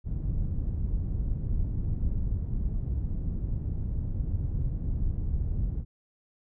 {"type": "low-pass noise", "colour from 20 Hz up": "pink", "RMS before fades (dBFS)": -29, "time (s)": [0.04, 5.85], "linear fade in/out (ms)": 50, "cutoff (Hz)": 120, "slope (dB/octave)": 12, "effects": []}